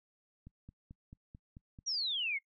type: click train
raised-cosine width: 5 ms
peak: -38 dBFS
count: 7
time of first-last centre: 0.47-1.789 s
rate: 4.55 Hz
type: exponential sweep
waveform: sine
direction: down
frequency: 5860 to 2093 Hz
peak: -32 dBFS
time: 1.86-2.39 s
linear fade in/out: 20 ms
effects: noise-tail reverb RT60 0.1 s tail -25 dB re dry